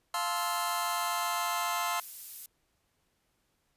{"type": "chord", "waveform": "sawtooth", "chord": "F major seventh", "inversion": "none", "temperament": "just", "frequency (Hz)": [698.5, 873.1, 1047.7, 1309.6], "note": ["F5", "A5", "C6", "E6"], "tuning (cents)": [0, -14, 2, -12], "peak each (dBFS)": [-32, -33, -29, -32], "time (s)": [0.14, 2], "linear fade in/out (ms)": 2}
{"type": "noise", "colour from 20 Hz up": "violet", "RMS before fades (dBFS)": -41, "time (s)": [0.36, 2.46], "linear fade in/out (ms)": 2}
{"effects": ["pink hiss -75 dBFS RMS until 3.76 s", "resampled to 32000 Hz"]}